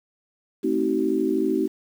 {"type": "chord", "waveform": "sine", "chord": "A diminished seventh", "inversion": "none", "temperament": "just", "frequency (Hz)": [220, 264, 316.8, 380.2], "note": ["A3", "C4", "Eb4", "Gb4"], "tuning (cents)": [0, 16, 31, 47], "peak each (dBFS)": [-29, -26, -24, -24], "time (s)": [0.63, 1.68], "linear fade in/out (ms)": 20, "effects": ["8-bit"]}